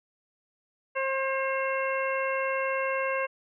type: harmonic tone with a mistuned harmonic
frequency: 534 Hz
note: C5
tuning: 35 cents sharp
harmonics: 1 / 2 / 3 / 4 / 5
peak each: -29 / -32 / -34 / -35 / -36 dBFS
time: 0.95-3.27 s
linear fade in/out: 20 ms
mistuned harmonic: 5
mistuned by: +27 cents
effects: none